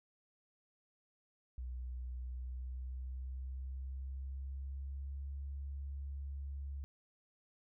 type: tone with pitch glide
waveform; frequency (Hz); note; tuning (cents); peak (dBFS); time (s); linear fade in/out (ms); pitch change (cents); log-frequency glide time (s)
sine; 62.3 to 69.53; B1 to C#2; +16 to +6; -40; 1.58-6.84; 0; +190; 2.21-5.33
effects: none